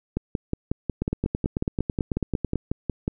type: two click trains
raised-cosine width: 3 ms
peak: -11 / -11 dBFS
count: 17 / 15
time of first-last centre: 0.17-3.079 / 1.02-2.557 s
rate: 5.5 / 9.11 Hz
effects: none